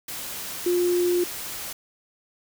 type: tone in noise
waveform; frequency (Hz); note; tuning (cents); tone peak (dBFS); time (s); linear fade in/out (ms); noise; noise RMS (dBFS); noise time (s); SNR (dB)
sine; 353.6; F4; +22; -19; 0.66-1.24; 5; white; -34; 0.08-1.73; +12
effects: none